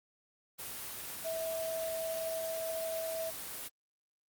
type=tone in noise; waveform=sine; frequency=651 Hz; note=E5; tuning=22 cents flat; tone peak=-34 dBFS; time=1.24-3.31 s; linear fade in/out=20 ms; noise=white; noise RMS=-42 dBFS; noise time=0.58-3.69 s; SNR=+5 dB; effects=Opus 24 kbps

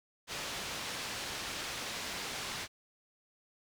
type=low-pass noise; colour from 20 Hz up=white; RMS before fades=-40 dBFS; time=0.27-2.68 s; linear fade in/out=50 ms; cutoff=4900 Hz; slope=12 dB/octave; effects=none

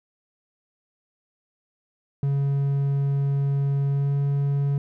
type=tone with pitch glide; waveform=triangle; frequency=139.6 to 140.9 Hz; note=C#3 to C#3; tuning=+13 to +29 cents; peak=-18 dBFS; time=2.23-4.78 s; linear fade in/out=2 ms; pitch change=+16 cents; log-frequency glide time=3.89-4.15 s; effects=none

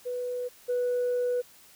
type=tone pair in turn; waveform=sine; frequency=493.9 / 492 Hz; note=B4 / B4; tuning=0 / -7 cents; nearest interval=unison; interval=7 cents; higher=first; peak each=-29 / -23 dBFS; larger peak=second; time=0.05-0.49 / 0.68-1.42 s; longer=second; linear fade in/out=20 ms; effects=tanh soft clip ceiling -22 dBFS + white hiss -55 dBFS RMS until 1.75 s

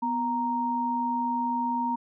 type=tone pair together; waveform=sine; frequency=246.9 / 932 Hz; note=B3 / A#5; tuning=0 / -1 cents; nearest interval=octave + major seventh; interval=2299 cents; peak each=-30 / -26 dBFS; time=0.02-1.96 s; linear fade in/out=10 ms; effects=none

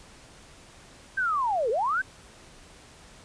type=linear two-way sweep; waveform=sine; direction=down then up; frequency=1598 to 415.3 to 1598 Hz; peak=-23 dBFS; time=1.17-2.02 s; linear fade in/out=10 ms; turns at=1.7 s; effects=pink hiss -51 dBFS RMS until 3.24 s + resampled to 22050 Hz

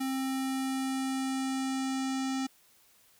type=tone with low-pass filter sweep; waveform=square; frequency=265 Hz; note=C4; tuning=22 cents sharp; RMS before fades=-32 dBFS; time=0-2.47 s; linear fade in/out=10 ms; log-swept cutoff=12000 to 6900 Hz; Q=1.9; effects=white hiss -63 dBFS RMS until 3.19 s

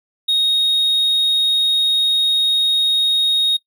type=tone; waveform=triangle; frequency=3738 Hz; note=A#7; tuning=4 cents sharp; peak=-11 dBFS; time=0.28-3.57 s; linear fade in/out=10 ms; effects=noise-tail reverb RT60 0.1 s tail -22 dB re dry + tanh soft clip ceiling -7 dBFS

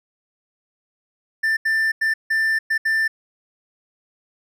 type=tone bursts at uneven times; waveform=triangle; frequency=1780 Hz; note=A6; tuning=20 cents sharp; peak=-15 dBFS; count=6; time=1.43-1.57 / 1.65-1.92 / 2.01-2.14 / 2.3-2.59 / 2.7-2.78 / 2.85-3.08 s; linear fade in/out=10 ms; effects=none

